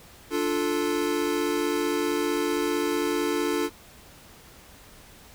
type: chord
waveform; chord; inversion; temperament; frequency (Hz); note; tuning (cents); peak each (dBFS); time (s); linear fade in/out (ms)
square; D minor; none; equal; 293.7 / 349.2 / 440; D4 / F4 / A4; 0 / 0 / 0; -29; 0.3-3.7; 50
effects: pink hiss -50 dBFS RMS until 5.34 s